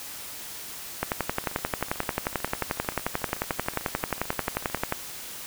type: two click trains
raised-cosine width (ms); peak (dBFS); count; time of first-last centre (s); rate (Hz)
0.5; -9 / -24; 45 / 46; 1.03-4.924 / 1.44-4.773; 11.3 / 13.5
effects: white hiss -39 dBFS RMS until 5.46 s